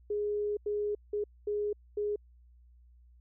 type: tone bursts at uneven times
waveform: sine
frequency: 415.2 Hz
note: G#4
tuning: in tune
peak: -29 dBFS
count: 5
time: 0.1-0.57 / 0.66-0.95 / 1.13-1.24 / 1.47-1.73 / 1.97-2.16 s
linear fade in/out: 5 ms
effects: added 60 Hz sine -56 dBFS peak until 3.2 s